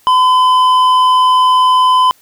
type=tone with hard clipping; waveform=triangle; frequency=1015 Hz; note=B5; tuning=47 cents sharp; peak=-8 dBFS; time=0.07-2.11 s; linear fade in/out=0 ms; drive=10 dB; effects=white hiss -50 dBFS RMS until 2.21 s